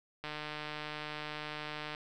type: click train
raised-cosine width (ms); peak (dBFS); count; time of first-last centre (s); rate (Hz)
0.3; -24; 259; 0.24-1.949; 151
effects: none